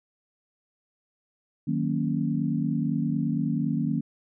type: chord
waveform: sine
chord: D# minor seventh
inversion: none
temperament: equal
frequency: 155.56 / 185 / 233.1 / 277.2 Hz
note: D#3 / F#3 / A#3 / C#4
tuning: 0 / 0 / 0 / 0 cents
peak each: -28 / -31 / -28 / -30 dBFS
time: 1.67-4.01 s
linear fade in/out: 10 ms
effects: none